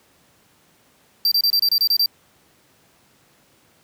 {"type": "tone bursts", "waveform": "square", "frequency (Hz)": 4699, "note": "D8", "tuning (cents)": 0, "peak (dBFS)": -15, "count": 9, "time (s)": [1.25, 2.06], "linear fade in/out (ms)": 2, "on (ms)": 66, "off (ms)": 27, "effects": ["pink hiss -57 dBFS RMS until 3.83 s", "high-pass 100 Hz 12 dB/octave"]}